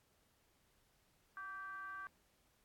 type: ring-modulated tone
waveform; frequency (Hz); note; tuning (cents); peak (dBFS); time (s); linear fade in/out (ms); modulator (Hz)
triangle; 206; G#3; -14; -40; 1.37-2.07; 0; 1360
effects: pink hiss -75 dBFS RMS until 2.64 s + AAC 64 kbps